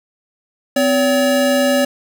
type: tone pair together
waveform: square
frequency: 256.3 / 568.1 Hz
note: C4 / C#5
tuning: -36 / +42 cents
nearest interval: octave + major second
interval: 1378 cents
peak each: -17 / -15 dBFS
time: 0.76-1.85 s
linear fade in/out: 5 ms
effects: none